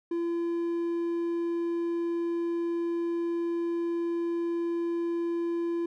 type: tone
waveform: triangle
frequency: 339.8 Hz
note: F4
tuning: 47 cents flat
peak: -25 dBFS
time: 0.11-5.86 s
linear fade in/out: 5 ms
effects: none